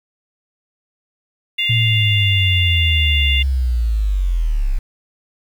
harmonic tone, 698.5 Hz, F5, in tune, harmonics 3 / 4 / 5, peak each -22 / -18 / -22 dBFS, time 1.58-3.43 s, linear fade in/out 10 ms
sine linear sweep, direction down, 116.6 to 30.56 Hz, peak -14 dBFS, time 1.69-4.79 s, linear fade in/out 10 ms
effects 7-bit

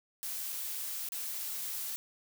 blue noise with dropouts, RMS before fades -38 dBFS, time 0.23-1.96 s, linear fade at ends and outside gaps 0 ms, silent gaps 0.522-0.526 / 1.088-1.121 s, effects none

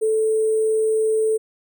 sine tone with sample-and-hold, 438.5 Hz, A4, 6 cents flat, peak -16 dBFS, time 0.01-1.38 s, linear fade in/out 20 ms, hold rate 8820 Hz, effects none

